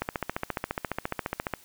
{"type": "click train", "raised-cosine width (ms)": 0.5, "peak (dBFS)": -13, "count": 23, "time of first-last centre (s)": [0.02, 1.537], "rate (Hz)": 14.5, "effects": ["white hiss -55 dBFS RMS until 1.64 s"]}